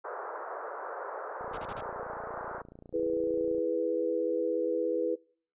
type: band-pass noise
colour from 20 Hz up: pink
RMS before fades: -39 dBFS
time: 0.04-2.62 s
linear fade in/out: 10 ms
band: 420 to 1500 Hz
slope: 48 dB/octave
type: click train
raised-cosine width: 2 ms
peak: -35 dBFS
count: 64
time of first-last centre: 1.41-3.582 s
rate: 29 Hz
type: noise bursts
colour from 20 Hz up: pink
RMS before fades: -44 dBFS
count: 4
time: 1.53-1.81 s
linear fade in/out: 5 ms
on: 46 ms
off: 32 ms
type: chord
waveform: sine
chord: E major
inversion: none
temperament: equal with one note detuned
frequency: 329.6 / 417 / 493.9 Hz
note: E4 / G#4 / B4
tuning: 0 / +7 / 0 cents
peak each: -33 / -33 / -29 dBFS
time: 2.93-5.16 s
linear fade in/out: 20 ms
effects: noise-tail reverb RT60 0.5 s tail -25 dB re dry + resampled to 8000 Hz